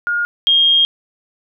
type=tone pair in turn; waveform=sine; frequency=1424 / 3233 Hz; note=F6 / G#7; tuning=+33 / -47 cents; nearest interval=octave + major second; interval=1420 cents; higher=second; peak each=-15 / -9 dBFS; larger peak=second; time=0.07-0.25 / 0.47-0.85 s; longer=second; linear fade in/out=0 ms; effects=none